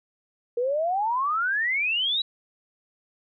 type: exponential sweep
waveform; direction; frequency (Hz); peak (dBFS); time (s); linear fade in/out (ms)
sine; up; 466.2 to 3958; -22; 0.57-2.22; 5
effects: none